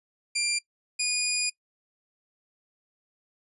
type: tone pair in turn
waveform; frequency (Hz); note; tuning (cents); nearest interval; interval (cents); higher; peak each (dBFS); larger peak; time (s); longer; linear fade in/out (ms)
15% pulse; 2380 / 2453; D7 / D#7; +22 / -25; minor second; 53; second; -18; neither; 0.35-0.59 / 0.99-1.5; second; 10
effects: noise-tail reverb RT60 0.1 s tail -21 dB re dry + resampled to 24000 Hz